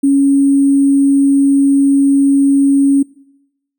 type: tone with sample-and-hold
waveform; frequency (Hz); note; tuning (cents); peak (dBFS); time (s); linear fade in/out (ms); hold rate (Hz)
sine; 277.2; C#4; 0; -7; 0.03-3.03; 10; 8820
effects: noise-tail reverb RT60 0.9 s tail -23 dB re dry